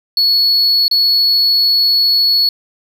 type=tone with dropouts; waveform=triangle; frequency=4387 Hz; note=C#8; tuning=19 cents flat; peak=-8 dBFS; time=0.17-2.49 s; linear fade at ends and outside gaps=2 ms; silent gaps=0.881-0.912 s; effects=none